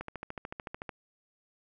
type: click train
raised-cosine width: 0.5 ms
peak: -23 dBFS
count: 13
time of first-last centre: 0.01-0.892 s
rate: 13.6 Hz
effects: none